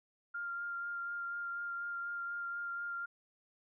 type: tone with vibrato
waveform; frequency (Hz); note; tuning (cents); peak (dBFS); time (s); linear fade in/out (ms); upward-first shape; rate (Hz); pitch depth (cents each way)
sine; 1396.9; F6; 0; -37; 0.34-3.06; 10; sine; 4.1; 14
effects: none